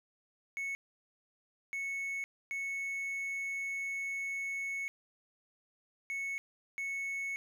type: tone bursts at uneven times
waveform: triangle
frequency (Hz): 2206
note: C#7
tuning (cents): -9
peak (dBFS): -33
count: 5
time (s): 0.57-0.75 / 1.73-2.24 / 2.51-4.88 / 6.1-6.38 / 6.78-7.36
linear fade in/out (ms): 0
effects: none